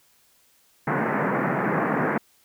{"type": "band-pass noise", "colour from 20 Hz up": "pink", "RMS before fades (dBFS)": -24, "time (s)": [0.87, 2.18], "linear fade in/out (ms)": 5, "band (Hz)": [140, 2000], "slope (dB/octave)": 48, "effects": ["white hiss -61 dBFS RMS until 2.44 s"]}